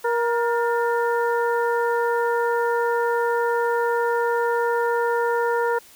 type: harmonic tone with a mistuned harmonic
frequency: 471.4 Hz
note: A#4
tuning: 19 cents sharp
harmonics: 1 / 2 / 3 / 4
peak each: -21 / -24 / -28 / -33 dBFS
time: 0.04-5.79 s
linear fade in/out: 10 ms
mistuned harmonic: 4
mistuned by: -86 cents
effects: white hiss -49 dBFS RMS until 5.95 s